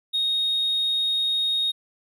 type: tone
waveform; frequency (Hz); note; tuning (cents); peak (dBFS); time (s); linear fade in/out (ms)
triangle; 3729; A#7; 0; -18; 0.13-1.72; 20
effects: tanh soft clip ceiling -17 dBFS